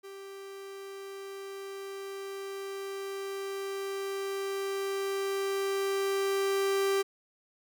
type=tone with level ramp; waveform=45% pulse; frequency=392 Hz; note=G4; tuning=in tune; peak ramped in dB=-43 to -25 dBFS; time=0.03-7.03 s; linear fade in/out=20 ms; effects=none